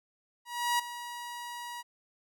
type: tone with ADSR envelope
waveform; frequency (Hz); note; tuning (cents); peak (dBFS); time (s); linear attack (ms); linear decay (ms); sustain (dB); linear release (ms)
sawtooth; 960; B5; -49; -21; 0.45-1.83; 340; 10; -14; 29
effects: none